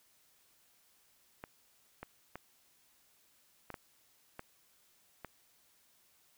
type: clicks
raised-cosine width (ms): 0.5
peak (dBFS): -28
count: 7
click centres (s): 1.439 / 2.03 / 2.356 / 3.703 / 3.742 / 4.394 / 5.247
effects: white hiss -69 dBFS RMS until 6.37 s